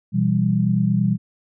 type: chord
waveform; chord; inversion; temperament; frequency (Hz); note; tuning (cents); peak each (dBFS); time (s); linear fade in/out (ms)
sine; E minor; second; equal with one note detuned; 123.47 / 167.02 / 196; B2 / E3 / G3; 0 / +23 / 0; -21 / -21 / -19; 0.12-1.18; 50
effects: none